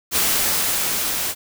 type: noise with level ramp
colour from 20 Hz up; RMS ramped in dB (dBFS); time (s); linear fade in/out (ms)
white; -18 to -24; 0.11-1.35; 50
effects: none